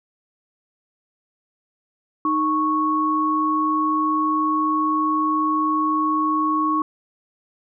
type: tone pair together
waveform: sine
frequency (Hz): 309.1 / 1106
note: D#4 / C#6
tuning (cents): -11 / -4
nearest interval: octave + minor seventh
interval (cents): 2207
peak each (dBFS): -22 / -19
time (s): 2.25-6.82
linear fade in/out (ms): 2
effects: none